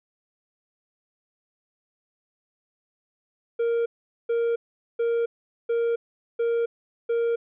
triangle tone bursts, 466.2 Hz, A#4, in tune, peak -19 dBFS, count 6, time 3.59-7.36 s, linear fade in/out 10 ms, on 270 ms, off 430 ms, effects resampled to 8000 Hz

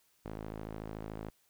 sawtooth tone with band-pass filter, 53.6 Hz, A1, 45 cents flat, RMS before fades -43 dBFS, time 0.25-1.3 s, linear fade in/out 0 ms, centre 430 Hz, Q 0.54, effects white hiss -71 dBFS RMS until 1.49 s

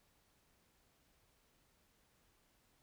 silence, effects pink hiss -74 dBFS RMS until 2.82 s

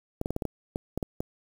clicks, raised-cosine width 2 ms, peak -16 dBFS, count 10, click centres 0.214 / 0.259 / 0.306 / 0.364 / 0.422 / 0.453 / 0.759 / 0.976 / 1.028 / 1.205 s, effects 7-bit

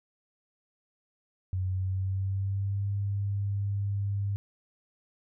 sine tone with pitch glide, 93 to 100.25 Hz, F#2 to G2, +9 to +39 cents, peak -27 dBFS, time 1.53-4.36 s, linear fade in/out 0 ms, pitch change +130 cents, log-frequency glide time 1.66-2.88 s, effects none

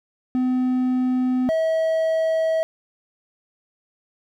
triangle tone pair in turn, 254 / 644.5 Hz, B3 / E5, +49 / -39 cents, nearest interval octave + major third, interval 1612 cents, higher second, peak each -16 dBFS, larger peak neither, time 0.35-1.49 / 1.49-2.63 s, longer neither, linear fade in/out 0 ms, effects none

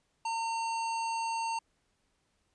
harmonic tone, 910 Hz, A#5, 42 cents flat, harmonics 1 / 3 / 5 / 7 / 9, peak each -31 / -41 / -45 / -48 / -50 dBFS, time 0.25-1.59 s, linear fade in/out 5 ms, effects pink hiss -75 dBFS RMS until 2.54 s + resampled to 22050 Hz

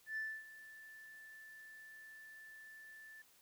sine tone with ADSR envelope, 1758 Hz, A6, 2 cents flat, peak -36 dBFS, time 0.06-3.22 s, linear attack 110 ms, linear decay 260 ms, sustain -17 dB, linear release 4 ms, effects tanh soft clip ceiling -35 dBFS + white hiss -68 dBFS RMS until 3.41 s

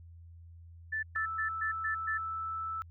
sine tone bursts, 1758 Hz, A6, 2 cents flat, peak -31 dBFS, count 6, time 0.92-2.18 s, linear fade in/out 10 ms, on 110 ms, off 120 ms
sine tone, 1317 Hz, E6, 2 cents flat, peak -34 dBFS, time 1.16-2.82 s, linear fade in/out 0 ms
effects added 84 Hz sine -49 dBFS peak until 2.9 s

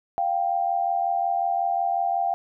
sine tone pair together, 698.5 / 784 Hz, F5 / G5, 0 / 0 cents, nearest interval major second, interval 200 cents, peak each -24 dBFS, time 0.18-2.34 s, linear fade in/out 0 ms, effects none

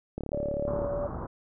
click train, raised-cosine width 2 ms, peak -20 dBFS, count 25, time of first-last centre 0.18-0.847 s, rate 36 Hz
sine tone with vibrato, 575 Hz, D5, 37 cents flat, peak -29 dBFS, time 0.33-1.07 s, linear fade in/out 2 ms, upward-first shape square, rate 3.2 Hz, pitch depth 10 cents each way
pink low-pass noise, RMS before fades -36 dBFS, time 0.67-1.27 s, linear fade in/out 10 ms, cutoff 1300 Hz, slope 48 dB/octave
effects none

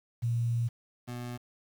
sine / 25% pulse tone pair in turn, 117.6 / 121.84 Hz, A#2 / B2, +16 / -23 cents, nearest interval minor second, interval 61 cents, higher second, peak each -26 / -33 dBFS, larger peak first, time 0.22-0.69 / 1.07-1.38 s, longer first, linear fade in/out 20 ms, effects 9-bit

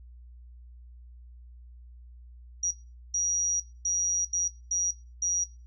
sine tone bursts at uneven times, 5760 Hz, F#8, 47 cents flat, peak -24 dBFS, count 6, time 2.63-2.71 / 3.14-3.6 / 3.85-4.25 / 4.33-4.48 / 4.71-4.91 / 5.22-5.44 s, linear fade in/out 5 ms, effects noise-tail reverb RT60 0.3 s tail -20 dB re dry + added 60 Hz sine -46 dBFS peak until 5.66 s

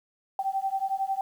sine beating tone pair, 771 / 782 Hz, G5 / G5, -29 / -4 cents, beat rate 11 Hz, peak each -29 dBFS, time 0.39-1.21 s, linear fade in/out 2 ms, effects 9-bit

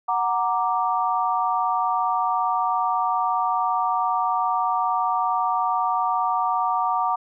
sine chord, Gb augmented, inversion none, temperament equal, 740 / 932.3 / 1174.7 Hz, Gb5 / Bb5 / D6, 0 / 0 / 0 cents, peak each -24 dBFS, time 0.08-7.16 s, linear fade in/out 10 ms, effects none

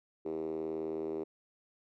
5% pulse tone with band-pass filter, 79.5 Hz, D#2, 38 cents sharp, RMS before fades -37 dBFS, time 0.25-1.24 s, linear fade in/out 10 ms, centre 370 Hz, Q 6.9, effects none

